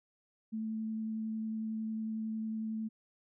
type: tone with vibrato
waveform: sine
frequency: 220 Hz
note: A3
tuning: in tune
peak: -34 dBFS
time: 0.52-2.89 s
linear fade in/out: 20 ms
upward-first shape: triangle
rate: 11 Hz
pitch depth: 11 cents each way
effects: none